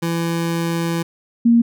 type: tone pair in turn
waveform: 25% pulse / sine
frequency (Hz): 167.6 / 233.8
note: E3 / A#3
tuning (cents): +29 / +5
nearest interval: tritone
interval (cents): 576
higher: second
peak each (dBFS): -15 / -9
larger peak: second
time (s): 0.02-1.03 / 1.45-1.62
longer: first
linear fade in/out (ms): 10
effects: none